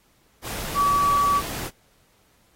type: tone in noise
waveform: sine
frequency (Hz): 1143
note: D6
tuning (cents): -47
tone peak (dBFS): -17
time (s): 0.74-1.42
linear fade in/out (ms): 50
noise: pink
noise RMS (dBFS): -32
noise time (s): 0.42-1.71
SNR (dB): +12
effects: pink hiss -62 dBFS RMS until 2.55 s + AAC 48 kbps